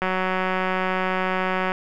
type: click train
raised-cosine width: 0.5 ms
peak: -9 dBFS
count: 317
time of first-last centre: 0.02-1.719 s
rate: 186 Hz
effects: none